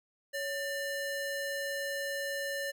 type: ring-modulated tone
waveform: square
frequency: 1174.7 Hz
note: D6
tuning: in tune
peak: -31 dBFS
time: 0.33-2.72 s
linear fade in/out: 20 ms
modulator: 615 Hz
effects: none